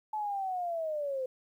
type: linear sweep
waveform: sine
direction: down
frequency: 867 to 507 Hz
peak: -31 dBFS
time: 0.13-1.26 s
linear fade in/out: 5 ms
effects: 11-bit